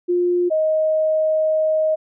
sine tone pair in turn, 353.8 / 626.6 Hz, F4 / D#5, +23 / +12 cents, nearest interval minor seventh, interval 989 cents, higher second, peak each -15 dBFS, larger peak neither, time 0.08-0.5 / 0.5-1.96 s, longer second, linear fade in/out 20 ms, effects none

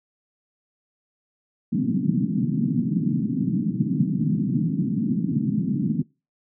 pink band-pass noise, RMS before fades -23 dBFS, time 1.72-6.03 s, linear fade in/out 10 ms, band 140 to 280 Hz, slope 48 dB/octave, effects noise-tail reverb RT60 0.3 s tail -24 dB re dry

